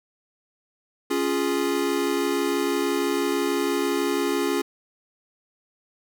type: chord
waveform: square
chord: Db major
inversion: none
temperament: equal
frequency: 277.2 / 349.2 / 415.3 Hz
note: Db4 / F4 / Ab4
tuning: 0 / 0 / 0 cents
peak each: -27 dBFS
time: 1.1-4.62 s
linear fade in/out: 10 ms
effects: none